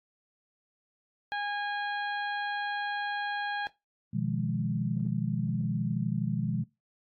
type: harmonic tone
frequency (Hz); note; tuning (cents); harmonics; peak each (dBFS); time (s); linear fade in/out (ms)
820; G#5; -22; 1 / 2 / 3 / 4 / 5; -33 / -34 / -44 / -44 / -48; 1.32-3.67; 0
type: chord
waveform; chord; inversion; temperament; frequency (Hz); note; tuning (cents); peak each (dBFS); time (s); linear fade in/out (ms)
sine; F half-diminished seventh; second; equal; 123.47 / 155.56 / 174.61 / 207.7; Cb3 / Eb3 / F3 / Ab3; 0 / 0 / 0 / 0; -33; 4.13-6.64; 10
effects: noise-tail reverb RT60 0.2 s tail -18 dB re dry + AAC 48 kbps